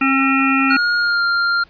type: harmonic tone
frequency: 269.5 Hz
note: C#4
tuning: 49 cents flat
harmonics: 1 / 3 / 5 / 7 / 9 / 10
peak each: -16 / -27 / -18 / -25 / -20 / -23 dBFS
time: 0.01-0.77 s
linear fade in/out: 5 ms
type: tone with pitch glide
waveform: square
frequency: 1429 to 1393.1 Hz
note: F6 to F6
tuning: +39 to -5 cents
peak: -15 dBFS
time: 0.7-1.64 s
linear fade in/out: 10 ms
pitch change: -44 cents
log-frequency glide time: 0.97-1.23 s
effects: pink hiss -50 dBFS RMS until 1.69 s + resampled to 11025 Hz